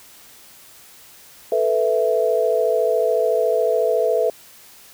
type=chord; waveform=sine; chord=A suspended second; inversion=none; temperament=equal; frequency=440 / 493.9 / 659.3 Hz; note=A4 / B4 / E5; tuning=0 / 0 / 0 cents; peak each=-20 dBFS; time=1.52-4.3 s; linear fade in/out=2 ms; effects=white hiss -46 dBFS RMS until 4.93 s